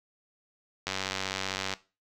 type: click train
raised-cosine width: 0.2 ms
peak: -13 dBFS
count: 84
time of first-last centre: 0.87-1.737 s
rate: 95.7 Hz
effects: noise-tail reverb RT60 0.3 s tail -18 dB re dry